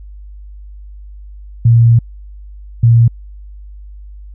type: tone bursts at uneven times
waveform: sine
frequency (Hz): 116.54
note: A#2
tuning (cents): 0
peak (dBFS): -4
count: 2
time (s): 1.65-1.99 / 2.83-3.08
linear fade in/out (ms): 5
effects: added 50 Hz sine -30 dBFS peak until 4.34 s